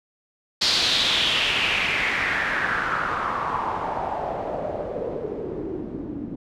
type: noise with low-pass filter sweep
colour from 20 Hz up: white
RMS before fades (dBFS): -25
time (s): 0.61-6.36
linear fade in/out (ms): 10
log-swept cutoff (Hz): 4500 to 260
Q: 4
effects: none